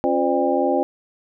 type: tone cluster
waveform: sine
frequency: 272.2 / 351.3 / 515 / 598 / 801 Hz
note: C#4 / F4 / C5 / D5 / G5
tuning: -31 / +10 / -28 / +31 / +37 cents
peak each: -23 dBFS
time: 0.04-0.83 s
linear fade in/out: 0 ms
effects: none